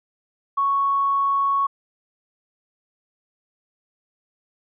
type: tone with tanh clipping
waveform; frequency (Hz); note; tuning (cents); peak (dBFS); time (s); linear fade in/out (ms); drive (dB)
triangle; 1108.7; C#6; 0; -17; 0.57-1.67; 10; 2
effects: resampled to 8000 Hz